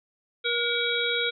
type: harmonic tone with a mistuned harmonic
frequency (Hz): 476.3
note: A#4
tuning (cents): +37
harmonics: 1 / 3 / 5 / 7 / 8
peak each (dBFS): -30 / -30 / -30 / -30 / -30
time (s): 0.44-1.31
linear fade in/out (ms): 20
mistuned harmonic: 5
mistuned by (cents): -65
effects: none